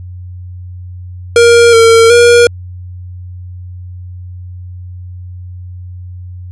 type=tone with pitch steps; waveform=square; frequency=470.2 / 456.4 / 476.5 Hz; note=A#4 / A#4 / A#4; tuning=+15 / -37 / +38 cents; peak=-3 dBFS; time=1.36-2.47 s; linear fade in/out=2 ms; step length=370 ms; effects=added 90 Hz sine -24 dBFS peak until 6.51 s + resampled to 24000 Hz